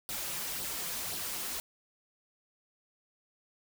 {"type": "noise with flanger", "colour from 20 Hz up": "white", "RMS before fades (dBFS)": -37, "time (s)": [0.09, 1.6], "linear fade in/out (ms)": 0, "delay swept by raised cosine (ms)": [0.21, 5.91], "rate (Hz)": 1.9, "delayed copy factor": 0.55, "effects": []}